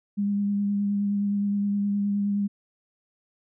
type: tone with vibrato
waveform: sine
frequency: 202.4 Hz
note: G#3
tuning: 44 cents flat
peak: -22 dBFS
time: 0.17-2.48 s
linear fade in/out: 20 ms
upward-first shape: sine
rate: 9.6 Hz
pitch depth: 15 cents each way
effects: none